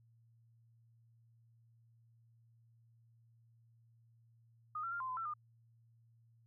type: tone with pitch steps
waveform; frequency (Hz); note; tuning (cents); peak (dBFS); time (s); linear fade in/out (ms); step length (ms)
sine; 1238 / 1358 / 1395 / 1039 / 1019 / 1341 / 1215; D#6 / F6 / F6 / C6 / C6 / E6 / D#6; -9 / -49 / -2 / -12 / -46 / +29 / -42; -38; 4.75-5.338; 5; 84
effects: added 115 Hz sine -65 dBFS peak until 6.46 s